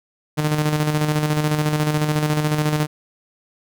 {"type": "tone with tremolo", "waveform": "sawtooth", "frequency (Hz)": 151.5, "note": "D#3", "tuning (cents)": -46, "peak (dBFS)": -12, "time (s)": [0.37, 2.87], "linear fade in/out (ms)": 20, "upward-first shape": "square", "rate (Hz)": 14, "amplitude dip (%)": 45, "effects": []}